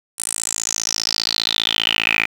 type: tone with band-pass filter sweep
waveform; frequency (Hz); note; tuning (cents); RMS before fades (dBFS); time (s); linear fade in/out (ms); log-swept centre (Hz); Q
10% pulse; 55; A1; 0; -21; 0.18-2.26; 10; 9400 to 2300; 8.2
effects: 7-bit